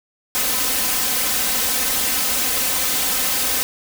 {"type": "noise with comb filter", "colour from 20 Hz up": "white", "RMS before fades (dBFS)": -20, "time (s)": [0.35, 3.63], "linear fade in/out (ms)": 0, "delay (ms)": 3.9, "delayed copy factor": 0.9, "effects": []}